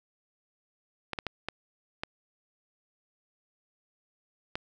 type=clicks; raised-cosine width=0.3 ms; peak=-16 dBFS; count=6; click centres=1.133 / 1.188 / 1.267 / 1.486 / 2.035 / 4.555 s; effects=none